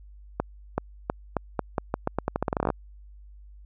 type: accelerating click train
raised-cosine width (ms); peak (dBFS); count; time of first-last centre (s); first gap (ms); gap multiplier
1; -10; 21; 0.4-2.702; 380; 0.84
effects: added 50 Hz sine -45 dBFS peak until 3.65 s